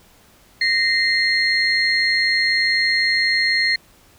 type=tone cluster; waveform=sine; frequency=1859 / 2067 / 4254 Hz; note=A#6 / C7 / C8; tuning=-5 / -22 / +28 cents; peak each=-19 dBFS; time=0.61-3.76 s; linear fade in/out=5 ms; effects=tanh soft clip ceiling -8 dBFS + pink hiss -52 dBFS RMS until 4.18 s